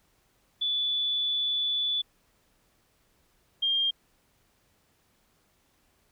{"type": "tone pair in turn", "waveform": "sine", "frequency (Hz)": [3463, 3206], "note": ["A7", "G7"], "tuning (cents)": [-28, 38], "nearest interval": "minor second", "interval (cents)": 134, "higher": "first", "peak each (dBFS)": [-25, -23], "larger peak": "second", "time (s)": [[0.61, 2.02], [3.62, 3.91]], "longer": "first", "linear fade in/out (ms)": 10, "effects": ["pink hiss -68 dBFS RMS until 6.11 s"]}